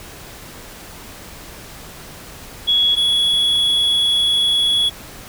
sine / triangle tone pair in turn, 3355 / 3368 Hz, G#7 / G#7, +17 / +24 cents, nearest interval unison, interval 7 cents, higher second, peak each -12 dBFS, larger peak neither, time 2.67-2.96 / 2.96-4.9 s, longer second, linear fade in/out 20 ms, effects pink hiss -37 dBFS RMS until 5.28 s

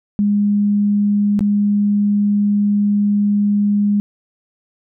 sine tone with dropouts, 205 Hz, G#3, 22 cents flat, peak -12 dBFS, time 0.19-4 s, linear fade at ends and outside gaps 0 ms, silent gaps 1.392-1.407 s, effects none

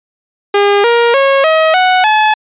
sawtooth tone with pitch steps, 405.3 / 471 / 547.3 / 636 / 739 / 858.8 Hz, G#4 / A#4 / C#5 / D#5 / F#5 / A5, -42 / +18 / -22 / +38 / -2 / -42 cents, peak -3 dBFS, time 0.54-2.34 s, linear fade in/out 5 ms, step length 300 ms, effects resampled to 8000 Hz

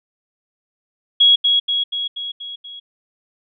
sine tone with echo, 3322 Hz, G#7, in tune, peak -8 dBFS, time 1.2-1.36 s, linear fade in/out 10 ms, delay 240 ms, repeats 6, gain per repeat -4 dB, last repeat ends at 2.8 s, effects none

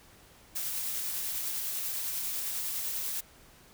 blue noise with tremolo, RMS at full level -33 dBFS, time 0.55-3.21 s, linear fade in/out 10 ms, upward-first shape triangle, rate 10 Hz, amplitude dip 25%, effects pink hiss -57 dBFS RMS until 3.73 s

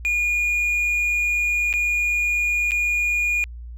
triangle tone with dropouts, 2436 Hz, D#7, 37 cents flat, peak -17 dBFS, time 0.05-3.44 s, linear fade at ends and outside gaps 0 ms, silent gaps 1.728-1.738 / 2.709-2.718 s, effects added 59 Hz sine -33 dBFS peak until 3.77 s

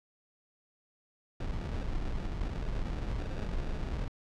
brown noise with sample-and-hold, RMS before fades -34 dBFS, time 1.4-4.08 s, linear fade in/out 5 ms, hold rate 1050 Hz, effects low-pass 5000 Hz 12 dB/octave

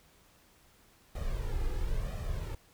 brown noise with flanger, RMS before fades -33 dBFS, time 1.15-2.55 s, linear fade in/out 5 ms, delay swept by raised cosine 1.6 to 2.44 ms, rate 0.98 Hz, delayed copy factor +0.7, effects pink hiss -63 dBFS RMS until 2.73 s

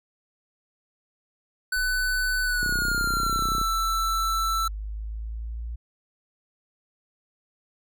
square tone with pitch glide, 1500 to 1328.7 Hz, F#6 to E6, +23 to +13 cents, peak -24 dBFS, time 1.72-4.68 s, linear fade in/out 5 ms, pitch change -210 cents, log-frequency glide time 2.44-3.46 s
sine linear sweep, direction up, 31 to 58.27 Hz, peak -30 dBFS, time 1.76-5.76 s, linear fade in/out 10 ms
click train, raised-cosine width 3 ms, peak -21 dBFS, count 32, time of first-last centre 2.63-3.614 s, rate 31.5 Hz
effects none

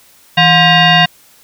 sine tone with frequency modulation, 1046.5 Hz, C6, in tune, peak -5 dBFS, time 0.37-1.06 s, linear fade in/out 10 ms, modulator 882 Hz, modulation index 2.9, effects white hiss -46 dBFS RMS until 1.43 s

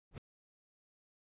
brown noise with exponential growth, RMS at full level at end -36 dBFS, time 0.11-0.18 s, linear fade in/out 2 ms, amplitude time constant 15 ms, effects resampled to 8000 Hz

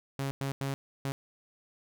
sawtooth tone bursts at uneven times, 137.2 Hz, C#3, 17 cents flat, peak -27 dBFS, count 4, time 0.19-0.31 / 0.41-0.52 / 0.61-0.74 / 1.05-1.12 s, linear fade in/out 0 ms, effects none

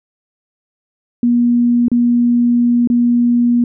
sine tone with dropouts, 240 Hz, B3, 49 cents flat, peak -9 dBFS, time 1.23-3.64 s, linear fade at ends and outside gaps 2 ms, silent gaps 1.883-1.916 / 2.874-2.9 s, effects none

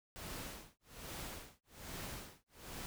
pink noise with tremolo, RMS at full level -45 dBFS, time 0.16-2.86 s, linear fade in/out 0 ms, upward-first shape sine, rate 1.2 Hz, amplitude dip 100%, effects none

